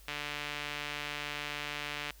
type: tone with band-pass filter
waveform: sawtooth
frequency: 146.83 Hz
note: D3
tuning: in tune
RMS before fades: -39 dBFS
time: 0.08-2.11 s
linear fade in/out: 0 ms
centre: 2600 Hz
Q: 1.5
effects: added 50 Hz sine -54 dBFS peak until 2.2 s + white hiss -60 dBFS RMS until 2.2 s